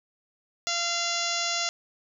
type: harmonic tone with a mistuned harmonic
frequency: 687 Hz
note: F5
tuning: 29 cents flat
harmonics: 1 / 2 / 3 / 4 / 5 / 6 / 7 / 8 / 9 / 10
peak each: -35 / -35 / -35 / -35 / -35 / -35 / -35 / -35 / -35 / -35 dBFS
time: 0.67-1.69 s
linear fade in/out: 0 ms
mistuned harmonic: 4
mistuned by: +24 cents
effects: none